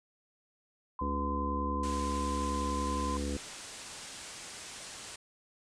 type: tone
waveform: sine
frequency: 1027 Hz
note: C6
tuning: 33 cents flat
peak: -34 dBFS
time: 0.99-3.17 s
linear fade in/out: 2 ms
type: harmonic tone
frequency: 70.9 Hz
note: C#2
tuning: 40 cents sharp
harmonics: 1 / 3 / 4 / 5 / 6 / 7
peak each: -35 / -39 / -38 / -44 / -49 / -41 dBFS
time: 1.01-3.37 s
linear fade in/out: 5 ms
type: low-pass noise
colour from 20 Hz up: white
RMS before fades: -46 dBFS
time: 1.83-5.16 s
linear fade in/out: 5 ms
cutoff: 9200 Hz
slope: 48 dB/octave
effects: none